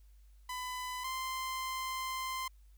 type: tone pair in turn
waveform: sawtooth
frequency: 1003 / 1041.6 Hz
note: B5 / C6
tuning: +26 / -8 cents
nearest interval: minor second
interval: 66 cents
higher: second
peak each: -34 / -32 dBFS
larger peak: second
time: 0.49-1.04 / 1.04-2.48 s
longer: second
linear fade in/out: 5 ms
effects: added 50 Hz sine -56 dBFS peak until 2.77 s + white hiss -75 dBFS RMS until 2.77 s